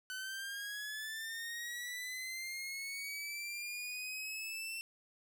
sawtooth linear sweep, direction up, 1503 to 2697 Hz, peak -37 dBFS, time 0.1-4.81 s, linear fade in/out 0 ms, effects none

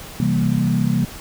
sine chord, C dominant seventh, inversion none, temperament equal, 130.81 / 164.81 / 196 / 233.1 Hz, C3 / E3 / G3 / Bb3, 0 / 0 / 0 / 0 cents, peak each -21 dBFS, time 0.2-1.05 s, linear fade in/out 2 ms, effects pink hiss -36 dBFS RMS until 1.2 s

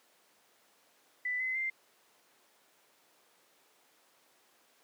sine tone with pitch steps, 1990 / 2040 / 2091 Hz, B6 / C7 / C7, +13 / -44 / -2 cents, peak -31 dBFS, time 1.25-1.7 s, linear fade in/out 5 ms, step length 150 ms, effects pink hiss -66 dBFS RMS until 4.83 s + high-pass 400 Hz 12 dB/octave

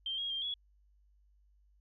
sine tone with pitch steps, 3156 / 3279 / 3187 / 3367 Hz, G7 / G#7 / G7 / G#7, +11 / -23 / +28 / +23 cents, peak -34 dBFS, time 0.06-0.54 s, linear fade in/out 2 ms, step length 120 ms, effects added 50 Hz sine -64 dBFS peak until 1.8 s

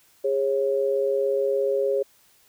sine tone pair together, 409.1 / 546.1 Hz, G#4 / C#5, -26 / -26 cents, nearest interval perfect fourth, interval 500 cents, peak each -23 dBFS, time 0.24-2.03 s, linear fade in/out 10 ms, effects white hiss -59 dBFS RMS until 2.48 s

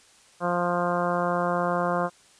harmonic tone, 175.5 Hz, F3, 9 cents sharp, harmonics 1 / 2 / 3 / 4 / 5 / 6 / 7 / 8 / 9, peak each -30 / -33 / -28 / -29 / -36 / -30 / -33 / -35 / -41 dBFS, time 0.4-2.1 s, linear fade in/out 50 ms, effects white hiss -56 dBFS RMS until 2.39 s + resampled to 22050 Hz

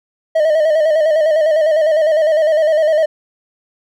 triangle tone with vibrato, 624 Hz, D#5, 5 cents sharp, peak -8 dBFS, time 0.35-3.06 s, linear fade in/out 10 ms, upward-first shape square, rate 9.9 Hz, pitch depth 54 cents each way, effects none

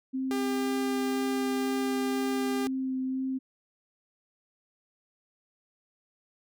sine tone with vibrato, 261.6 Hz, C4, in tune, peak -28 dBFS, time 0.13-3.39 s, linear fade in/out 20 ms, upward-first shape sine, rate 2 Hz, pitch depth 12 cents each way
sawtooth tone, 399.8 Hz, G4, 34 cents sharp, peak -27 dBFS, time 0.31-2.67 s, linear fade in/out 0 ms
effects none

